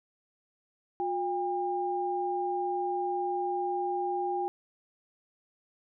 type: tone pair together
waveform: sine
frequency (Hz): 358.2 / 803.4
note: F4 / G5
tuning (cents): +44 / +42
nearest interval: octave + major second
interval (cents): 1398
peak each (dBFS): -32 / -30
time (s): 1-4.48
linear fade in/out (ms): 0
effects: none